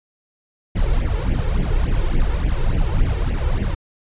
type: noise with flanger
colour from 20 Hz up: brown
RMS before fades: -18 dBFS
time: 0.75-3.75 s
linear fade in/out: 10 ms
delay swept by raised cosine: 0.38 to 2.28 ms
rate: 3.5 Hz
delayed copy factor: +0.95
effects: resampled to 8000 Hz